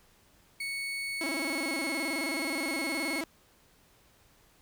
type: tone with pitch glide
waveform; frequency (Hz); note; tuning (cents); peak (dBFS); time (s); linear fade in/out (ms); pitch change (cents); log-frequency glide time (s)
35% pulse; 2217 to 2183; C#7 to C#7; 0 to -27; -31; 0.6-3.21; 5; -27; 1.08-1.96
type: tone with vibrato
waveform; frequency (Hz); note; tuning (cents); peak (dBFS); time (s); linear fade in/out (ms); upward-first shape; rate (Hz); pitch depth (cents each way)
sawtooth; 300; D4; +37; -29; 1.21-3.24; 2; square; 19; 160
effects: pink hiss -63 dBFS RMS until 4.61 s